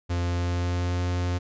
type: tone with pitch glide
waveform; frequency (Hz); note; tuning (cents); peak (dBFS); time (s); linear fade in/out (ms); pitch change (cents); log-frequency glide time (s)
45% pulse; 87.31 to 88.78; F2 to F2; 0 to +29; -24; 0.09-1.39; 20; +29; 0.28-1.01
effects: resampled to 16000 Hz